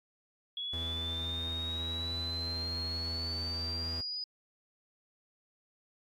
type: exponential sweep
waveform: sine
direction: up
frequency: 3350 to 4978 Hz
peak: -35 dBFS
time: 0.57-4.24 s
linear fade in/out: 2 ms
type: tone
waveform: 45% pulse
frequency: 82.41 Hz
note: E2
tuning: in tune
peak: -38 dBFS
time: 0.73-4.01 s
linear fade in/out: 5 ms
effects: AAC 48 kbps